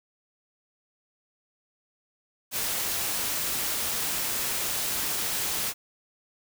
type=noise; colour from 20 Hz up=white; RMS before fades=-29 dBFS; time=2.51-5.74 s; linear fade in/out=50 ms; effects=none